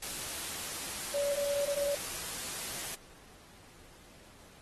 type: tone in noise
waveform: sine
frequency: 570 Hz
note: C#5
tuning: 48 cents sharp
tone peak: -29 dBFS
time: 1.14-1.95 s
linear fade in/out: 5 ms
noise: white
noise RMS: -39 dBFS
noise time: 0.02-2.95 s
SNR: +7 dB
effects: pink hiss -57 dBFS RMS until 4.61 s + AAC 32 kbps